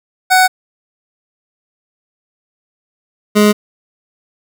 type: tone pair in turn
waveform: 25% pulse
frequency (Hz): 745 / 209.1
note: F#5 / G#3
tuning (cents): +12 / +12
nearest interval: octave + minor seventh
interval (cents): 2200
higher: first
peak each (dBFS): -3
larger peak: neither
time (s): 0.3-0.48 / 3.35-3.53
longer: neither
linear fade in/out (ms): 20
effects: none